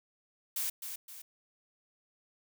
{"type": "noise with echo", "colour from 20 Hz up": "blue", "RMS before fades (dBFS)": -34, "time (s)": [0.56, 0.7], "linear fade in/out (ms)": 5, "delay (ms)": 260, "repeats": 2, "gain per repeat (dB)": -7, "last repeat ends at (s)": 1.22, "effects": []}